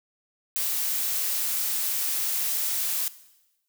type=noise; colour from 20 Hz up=blue; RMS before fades=-27 dBFS; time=0.56-3.08 s; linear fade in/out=0 ms; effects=noise-tail reverb RT60 1.0 s tail -17 dB re dry